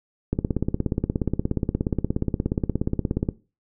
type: click train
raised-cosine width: 3 ms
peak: -9 dBFS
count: 51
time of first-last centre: 0.33-3.289 s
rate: 16.9 Hz
effects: noise-tail reverb RT60 0.3 s tail -18 dB re dry